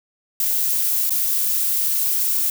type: noise with dropouts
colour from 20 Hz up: violet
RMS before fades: -20 dBFS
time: 0.4-2.5 s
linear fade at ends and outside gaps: 2 ms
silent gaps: 1.096-1.105 s
effects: none